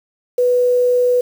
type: tone with quantisation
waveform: sine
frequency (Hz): 493.9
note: B4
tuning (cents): 0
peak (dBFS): -11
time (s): 0.38-1.21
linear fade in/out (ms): 5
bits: 6
effects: none

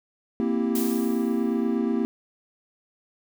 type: chord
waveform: triangle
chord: C dominant seventh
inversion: third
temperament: equal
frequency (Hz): 233.1 / 261.6 / 329.6 / 392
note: Bb3 / C4 / E4 / G4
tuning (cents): 0 / 0 / 0 / 0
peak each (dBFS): -23 / -26 / -27 / -28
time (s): 0.4-2.05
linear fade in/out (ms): 0
type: noise with exponential decay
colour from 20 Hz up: blue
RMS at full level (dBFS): -30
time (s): 0.75-1.77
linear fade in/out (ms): 5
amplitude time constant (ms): 220
effects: none

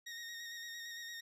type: tone with vibrato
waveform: 20% pulse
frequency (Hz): 1864.7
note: A#6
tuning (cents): 0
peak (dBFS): -39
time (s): 0.06-1.21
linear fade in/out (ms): 10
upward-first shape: square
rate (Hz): 8.8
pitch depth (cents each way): 22
effects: low-pass 12000 Hz 12 dB/octave

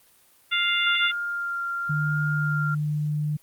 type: harmonic tone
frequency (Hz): 698.5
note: F5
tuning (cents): 0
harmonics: 2 / 3 / 4 / 5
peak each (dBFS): -26 / -26 / -26 / -26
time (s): 0.51-1.12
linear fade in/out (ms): 20
type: tone with vibrato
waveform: sine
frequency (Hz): 1396.9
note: F6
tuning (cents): 0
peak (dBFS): -26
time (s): 0.86-2.75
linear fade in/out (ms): 10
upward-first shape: sine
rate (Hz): 0.9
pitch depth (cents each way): 14
type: tone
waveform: sine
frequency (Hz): 149.9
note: D3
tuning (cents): +36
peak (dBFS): -23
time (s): 1.89-3.37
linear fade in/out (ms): 10
effects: white hiss -58 dBFS RMS until 3.42 s + Opus 32 kbps

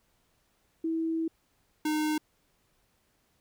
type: tone pair in turn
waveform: sine / square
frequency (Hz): 325.3 / 306.5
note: E4 / D#4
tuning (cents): -23 / -26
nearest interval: minor second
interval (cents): 103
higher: first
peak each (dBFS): -27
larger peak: neither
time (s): 0.84-1.28 / 1.85-2.18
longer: first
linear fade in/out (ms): 5
effects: pink hiss -71 dBFS RMS until 3.4 s

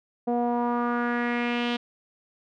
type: tone with low-pass filter sweep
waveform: sawtooth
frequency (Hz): 240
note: B3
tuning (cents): -49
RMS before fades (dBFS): -26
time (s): 0.27-1.77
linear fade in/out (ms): 10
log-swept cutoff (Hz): 640 to 3400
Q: 3.2
effects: none

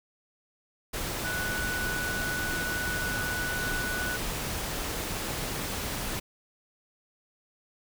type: tone in noise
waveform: sine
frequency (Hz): 1480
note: F#6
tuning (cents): 0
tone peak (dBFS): -31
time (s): 1.24-4.17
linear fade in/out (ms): 10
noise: pink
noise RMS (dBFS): -33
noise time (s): 0.93-6.2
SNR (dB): -1
effects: none

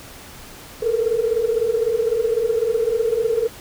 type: tone cluster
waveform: sine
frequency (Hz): 437.5 / 453.5 / 477.3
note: A4 / A#4 / A#4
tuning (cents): -10 / -48 / +41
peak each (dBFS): -21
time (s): 0.82-3.48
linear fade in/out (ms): 10
effects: tanh soft clip ceiling -8 dBFS + pink hiss -40 dBFS RMS until 3.6 s

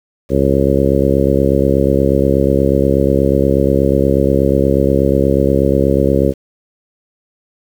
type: harmonic tone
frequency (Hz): 68.3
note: C#2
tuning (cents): -25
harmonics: 1 / 2 / 3 / 4 / 5 / 6 / 7 / 8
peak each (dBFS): -18 / -18 / -18 / -18 / -18 / -18 / -18 / -18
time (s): 0.29-6.34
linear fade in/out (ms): 50
effects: 7-bit

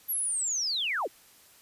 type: linear sweep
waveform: sine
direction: down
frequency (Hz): 11840 to 246.9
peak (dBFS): -27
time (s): 0.08-1.08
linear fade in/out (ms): 20
effects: white hiss -57 dBFS RMS until 1.61 s + resampled to 32000 Hz

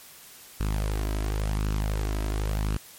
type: tone with flanger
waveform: sawtooth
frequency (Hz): 52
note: G#1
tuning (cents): +3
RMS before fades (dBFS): -27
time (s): 0.6-2.77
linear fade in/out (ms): 5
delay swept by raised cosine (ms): 0.71 to 3.11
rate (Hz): 0.93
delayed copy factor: +0.5
effects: white hiss -48 dBFS RMS until 2.98 s + MP3 64 kbps

